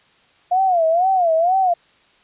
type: tone with vibrato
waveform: sine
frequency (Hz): 703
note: F5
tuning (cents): +11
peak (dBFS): -13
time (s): 0.51-1.74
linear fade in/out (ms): 10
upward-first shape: sine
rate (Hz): 2.1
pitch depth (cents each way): 160
effects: white hiss -55 dBFS RMS until 2.23 s + resampled to 8000 Hz